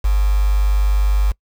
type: tone with quantisation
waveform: sine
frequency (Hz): 50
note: G1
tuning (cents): +35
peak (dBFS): -12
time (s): 0.04-1.32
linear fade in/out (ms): 10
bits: 5
effects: noise-tail reverb RT60 0.1 s tail -24 dB re dry